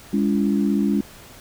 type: tone cluster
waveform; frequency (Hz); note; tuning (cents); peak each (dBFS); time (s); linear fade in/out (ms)
sine; 205.4 / 282.2 / 338.1; G#3 / C#4 / E4; -19 / +31 / +44; -19 / -22 / -26; 0.13-1.01; 5
effects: pink hiss -44 dBFS RMS until 1.4 s